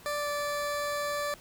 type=tone with pitch glide; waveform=20% pulse; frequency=587.3 to 582.9 Hz; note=D5 to D5; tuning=0 to -13 cents; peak=-25 dBFS; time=0.06-1.34 s; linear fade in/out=0 ms; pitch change=-13 cents; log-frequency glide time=0.18-0.29 s; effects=pink hiss -53 dBFS RMS until 1.4 s